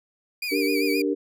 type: tone with vibrato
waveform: 30% pulse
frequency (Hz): 2370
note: D7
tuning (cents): +15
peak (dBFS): -24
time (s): 0.42-1.02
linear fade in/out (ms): 5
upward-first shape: sine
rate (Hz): 7.6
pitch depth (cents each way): 76
type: chord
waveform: sine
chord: G minor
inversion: second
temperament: equal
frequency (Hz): 293.7 / 392 / 466.2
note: D4 / G4 / Bb4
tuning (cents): 0 / 0 / 0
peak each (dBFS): -24 / -26 / -27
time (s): 0.51-1.15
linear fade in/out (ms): 20
effects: none